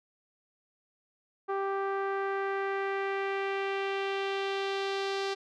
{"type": "tone with low-pass filter sweep", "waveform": "sawtooth", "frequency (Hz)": 392, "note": "G4", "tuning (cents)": 0, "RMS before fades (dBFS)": -32, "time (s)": [1.48, 5.35], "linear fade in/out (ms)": 20, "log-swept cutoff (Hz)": [1200, 4600], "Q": 1.8, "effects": []}